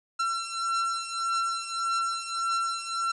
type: beating tone pair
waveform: 45% pulse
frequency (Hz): 1353 / 1354.7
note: E6 / E6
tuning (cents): +45 / +47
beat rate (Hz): 1.7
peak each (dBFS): -29 / -32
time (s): 0.19-3.12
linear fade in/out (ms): 10
effects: resampled to 22050 Hz + 10-bit

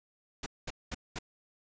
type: noise bursts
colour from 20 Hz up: pink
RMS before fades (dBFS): -37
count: 4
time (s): 0.43-1.188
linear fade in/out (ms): 5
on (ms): 32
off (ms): 210
effects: resampled to 16000 Hz

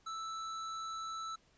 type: tone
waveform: square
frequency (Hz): 1318.5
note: E6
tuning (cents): 0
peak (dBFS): -40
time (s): 0.06-1.36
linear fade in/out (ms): 10
effects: pink hiss -69 dBFS RMS until 1.57 s + resampled to 16000 Hz

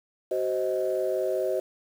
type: chord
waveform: sine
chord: C diminished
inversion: second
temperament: just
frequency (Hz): 376.7 / 523.3 / 627.9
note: Gb4 / C5 / Eb5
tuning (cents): +31 / 0 / +16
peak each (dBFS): -28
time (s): 0.31-1.6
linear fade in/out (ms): 5
effects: tanh soft clip ceiling -16 dBFS + 8-bit

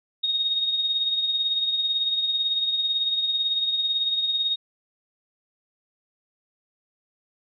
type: tone with tremolo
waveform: sine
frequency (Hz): 3729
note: A#7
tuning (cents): 0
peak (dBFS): -19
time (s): 0.23-4.56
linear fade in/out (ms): 10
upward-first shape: triangle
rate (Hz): 18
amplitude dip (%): 55
effects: none

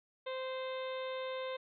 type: harmonic tone with a mistuned harmonic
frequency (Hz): 520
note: C5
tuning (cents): -11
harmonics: 1 / 2 / 3 / 4 / 5 / 6 / 7 / 8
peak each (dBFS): -38 / -45 / -52 / -50 / -54 / -56 / -50 / -63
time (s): 0.26-1.57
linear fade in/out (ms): 10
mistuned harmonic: 8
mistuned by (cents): -16
effects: none

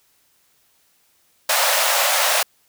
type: high-pass noise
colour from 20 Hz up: pink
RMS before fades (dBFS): -18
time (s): 1.49-2.43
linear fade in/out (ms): 5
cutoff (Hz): 530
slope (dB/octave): 96
effects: white hiss -61 dBFS RMS until 2.68 s

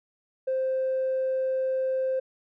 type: tone with tanh clipping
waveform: triangle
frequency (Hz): 523.3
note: C5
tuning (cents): 0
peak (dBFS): -24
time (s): 0.47-2.2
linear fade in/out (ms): 10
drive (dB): 5
effects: none

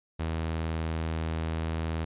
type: tone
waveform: sawtooth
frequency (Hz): 80.7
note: E2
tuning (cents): -36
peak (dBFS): -25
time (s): 0.19-2.05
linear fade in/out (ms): 10
effects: resampled to 8000 Hz

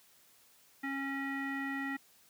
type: tone with low-pass filter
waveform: square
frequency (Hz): 273.8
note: C#4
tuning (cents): -21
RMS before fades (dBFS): -37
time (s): 0.83-1.97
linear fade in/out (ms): 10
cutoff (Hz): 2000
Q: 6.6
effects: white hiss -64 dBFS RMS until 2.29 s + high-pass 80 Hz 12 dB/octave

